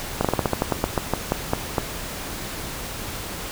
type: slowing click train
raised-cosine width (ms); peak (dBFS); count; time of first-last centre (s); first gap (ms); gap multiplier
1; -5; 15; 0.21-1.782; 36; 1.16
effects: pink hiss -32 dBFS RMS until 3.51 s